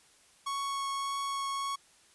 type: tone with vibrato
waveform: 45% pulse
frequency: 1106 Hz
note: C#6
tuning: 4 cents flat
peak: -32 dBFS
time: 0.46-1.76 s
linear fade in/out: 10 ms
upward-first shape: triangle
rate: 1.7 Hz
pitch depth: 9 cents each way
effects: white hiss -62 dBFS RMS until 2.14 s + resampled to 24000 Hz